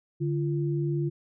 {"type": "tone pair together", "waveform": "sine", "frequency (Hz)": [145.72, 342.9], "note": ["D3", "F4"], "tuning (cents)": [-13, -32], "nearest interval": "octave + minor third", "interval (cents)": 1481, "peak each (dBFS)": [-26, -30], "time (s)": [0.2, 1.1], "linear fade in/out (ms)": 20, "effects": []}